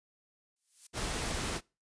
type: noise with exponential growth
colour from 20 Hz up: violet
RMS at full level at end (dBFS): -42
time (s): 0.56-0.87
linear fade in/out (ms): 5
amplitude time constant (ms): 66
type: noise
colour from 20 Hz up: pink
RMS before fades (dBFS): -35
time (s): 0.93-1.61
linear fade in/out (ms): 50
effects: noise-tail reverb RT60 0.3 s tail -25 dB re dry + resampled to 22050 Hz